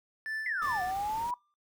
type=tone with tremolo; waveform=triangle; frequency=1759 Hz; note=A6; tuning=1 cent flat; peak=-30 dBFS; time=0.26-0.91 s; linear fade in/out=0 ms; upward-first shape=sine; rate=2.7 Hz; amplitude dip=70%
type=exponential two-way sweep; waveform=sine; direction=down then up; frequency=2100 to 717 to 992 Hz; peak=-30 dBFS; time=0.46-1.34 s; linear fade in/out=2 ms; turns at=0.82 s
type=noise; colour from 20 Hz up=pink; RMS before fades=-47 dBFS; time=0.62-1.31 s; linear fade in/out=5 ms
type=tone with exponential decay; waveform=triangle; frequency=1187 Hz; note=D6; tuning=18 cents sharp; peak=-33 dBFS; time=0.62-1.54 s; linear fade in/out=0 ms; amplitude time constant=200 ms
effects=noise-tail reverb RT60 0.2 s tail -23 dB re dry